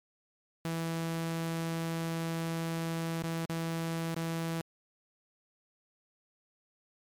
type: tone with dropouts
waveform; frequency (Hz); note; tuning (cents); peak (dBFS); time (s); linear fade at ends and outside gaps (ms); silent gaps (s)
sawtooth; 164.81; E3; 0; -28; 0.65-4.61; 0; 3.224-3.238 / 3.455-3.496 / 4.145-4.165
effects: MP3 96 kbps